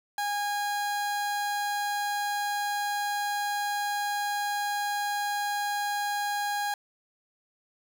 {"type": "tone", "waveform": "30% pulse", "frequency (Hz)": 820, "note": "G#5", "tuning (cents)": -22, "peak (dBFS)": -25, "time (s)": [0.18, 6.74], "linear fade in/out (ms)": 2, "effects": []}